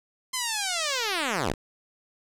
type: linear sweep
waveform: 5% pulse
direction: down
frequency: 1046.5 to 34.65 Hz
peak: -14 dBFS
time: 0.33-1.54 s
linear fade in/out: 10 ms
effects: low-pass 10000 Hz 12 dB/octave + 9-bit